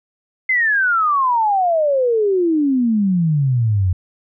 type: exponential sweep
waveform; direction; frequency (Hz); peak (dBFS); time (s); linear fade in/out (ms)
sine; down; 2093 to 87.8; -13; 0.49-3.93; 5
effects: none